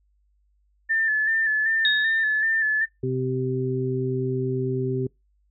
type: tone with vibrato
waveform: sine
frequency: 1760 Hz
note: A6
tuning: in tune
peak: -19 dBFS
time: 0.89-2.86 s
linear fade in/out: 20 ms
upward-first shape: square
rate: 2.6 Hz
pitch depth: 33 cents each way
type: tone with exponential decay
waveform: sine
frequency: 3729 Hz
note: A#7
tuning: in tune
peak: -17 dBFS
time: 1.85-2.41 s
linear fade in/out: 1 ms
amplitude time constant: 120 ms
type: harmonic tone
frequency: 129.2 Hz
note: C3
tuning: 21 cents flat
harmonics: 1 / 2 / 3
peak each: -26 / -30 / -26 dBFS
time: 3.03-5.07 s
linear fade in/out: 5 ms
effects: noise-tail reverb RT60 0.2 s tail -26 dB re dry + added 50 Hz sine -62 dBFS peak until 5.5 s